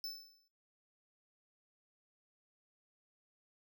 square tone with exponential decay, 5274 Hz, E8, in tune, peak -38 dBFS, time 0.04-0.48 s, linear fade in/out 1 ms, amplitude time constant 95 ms, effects noise-tail reverb RT60 0.6 s tail -25 dB re dry

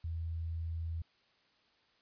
sine tone, 82.41 Hz, E2, in tune, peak -35 dBFS, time 0.04-1.02 s, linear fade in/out 5 ms, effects white hiss -70 dBFS RMS until 2.01 s + resampled to 11025 Hz

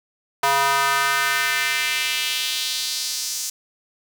square tone with high-pass filter sweep, 138.5 Hz, C#3, 1 cent flat, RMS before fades -22 dBFS, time 0.43-3.5 s, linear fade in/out 5 ms, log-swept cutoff 880 to 6300 Hz, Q 2, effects 7-bit

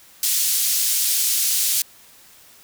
white band-pass noise, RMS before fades -20 dBFS, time 0.23-1.82 s, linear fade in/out 2 ms, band 4200 to 15000 Hz, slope 12 dB/octave, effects white hiss -49 dBFS RMS until 2.63 s

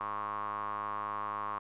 square tone with band-pass filter, 51.91 Hz, G#1, in tune, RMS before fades -37 dBFS, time 0-1.59 s, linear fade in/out 10 ms, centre 1100 Hz, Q 8.8, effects resampled to 8000 Hz

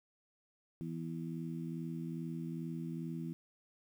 harmonic tone, 82.4 Hz, E2, in tune, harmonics 2 / 3 / 4, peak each -40 / -44 / -46 dBFS, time 0.81-3.33 s, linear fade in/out 0 ms, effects 11-bit

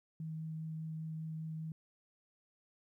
sine tone with vibrato, 158.9 Hz, D#3, 37 cents sharp, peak -39 dBFS, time 0.2-1.72 s, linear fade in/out 2 ms, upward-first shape triangle, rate 5 Hz, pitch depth 9 cents each way, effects 13-bit

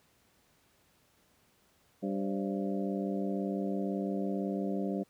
harmonic tone with a mistuned harmonic, 98 Hz, G2, in tune, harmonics 2 / 3 / 4 / 5 / 6 / 7, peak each -33 / -37 / -39 / -41 / -43 / -44 dBFS, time 2.02-5.04 s, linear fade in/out 20 ms, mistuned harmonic 5, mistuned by +110 cents, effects pink hiss -68 dBFS RMS until 5.09 s + high-pass 60 Hz 12 dB/octave

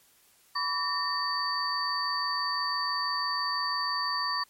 sine tone cluster, 998 / 1144 / 1822 / 4586 Hz, B5 / D6 / A#6 / D8, +18 / -46 / -40 / -42 cents, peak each -35 / -31 / -35 / -31 dBFS, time 0.55-4.44 s, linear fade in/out 10 ms, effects white hiss -62 dBFS RMS until 4.49 s + MP3 64 kbps

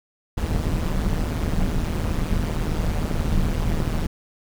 brown noise with amplitude modulation, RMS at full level -19 dBFS, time 0.37-4.07 s, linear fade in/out 10 ms, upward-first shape sine, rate 158 Hz, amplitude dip 80%, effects none

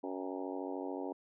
harmonic tone with a mistuned harmonic, 93.6 Hz, F#2, 20 cents sharp, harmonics 3 / 4 / 5 / 6 / 7 / 8 / 9 / 10, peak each -41 / -43 / -45 / -47 / -48 / -49 / -50 / -51 dBFS, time 0.03-1.13 s, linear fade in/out 10 ms, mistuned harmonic 8, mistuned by +56 cents, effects none

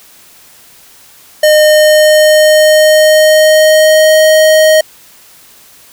square tone with pitch glide, 611 to 625.3 Hz, D#5 to D#5, -32 to +8 cents, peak -4 dBFS, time 1.43-4.81 s, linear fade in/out 5 ms, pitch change +40 cents, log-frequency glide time 1.62-4.2 s, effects white hiss -40 dBFS RMS until 5.92 s

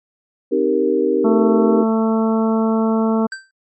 sine chord, C minor seventh, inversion none, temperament equal with one note detuned, 261.6 / 310.1 / 392 / 466.2 Hz, C4 / Eb4 / G4 / Bb4, 0 / -6 / 0 / 0 cents, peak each -22 / -20 / -18 / -18 dBFS, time 0.51-1.84 s, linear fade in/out 20 ms
harmonic tone, 222.5 Hz, A3, 20 cents sharp, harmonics 1 / 2 / 3 / 4 / 5 / 6, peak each -15 / -21 / -25 / -27 / -29 / -31 dBFS, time 1.24-3.27 s, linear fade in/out 10 ms
square tone with exponential decay, 1561 Hz, G6, 8 cents flat, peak -23 dBFS, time 3.32-3.51 s, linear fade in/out 2 ms, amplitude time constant 40 ms
effects MP3 32 kbps

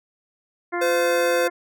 harmonic tone, 349.2 Hz, F4, in tune, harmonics 1 / 2 / 3 / 4 / 5 / 6, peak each -26 / -29 / -31 / -32 / -33 / -34 dBFS, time 0.72-1.5 s, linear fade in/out 20 ms
square tone, 512 Hz, C5, 38 cents flat, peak -20 dBFS, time 0.81-1.48 s, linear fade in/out 10 ms
effects none

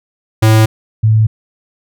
square / sine tone pair in turn, 110 / 109.56 Hz, A2 / A2, 0 / -7 cents, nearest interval unison, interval 7 cents, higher first, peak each -6 dBFS, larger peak neither, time 0.42-0.66 / 1.03-1.27 s, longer neither, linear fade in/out 10 ms, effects none

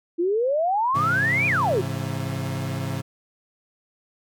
sine exponential two-way sweep, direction up then down, 329.6 to 2489 to 329.6 Hz, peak -19 dBFS, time 0.18-1.82 s, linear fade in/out 20 ms, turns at 1.47 s
35% pulse chord, Ab augmented, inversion none, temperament equal with one note detuned, 103.83 / 133.87 / 164.81 Hz, Ab2 / C3 / E3, 0 / +40 / 0 cents, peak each -29 / -27 / -31 dBFS, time 0.94-3.02 s, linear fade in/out 20 ms
effects none

